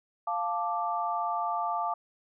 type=chord; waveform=sine; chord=D minor; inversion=first; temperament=equal; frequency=698.5 / 880 / 1174.7 Hz; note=F5 / A5 / D6; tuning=0 / 0 / 0 cents; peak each=-32 dBFS; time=0.27-1.94 s; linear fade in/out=5 ms; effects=none